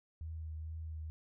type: tone with vibrato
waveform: sine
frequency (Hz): 79.4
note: D#2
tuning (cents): +36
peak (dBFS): -40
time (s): 0.21-1.1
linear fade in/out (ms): 0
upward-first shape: triangle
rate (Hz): 2.2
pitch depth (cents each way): 27
effects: none